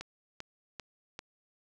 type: click train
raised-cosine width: 0.2 ms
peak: -23 dBFS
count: 4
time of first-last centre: 0.01-1.191 s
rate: 2.54 Hz
effects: none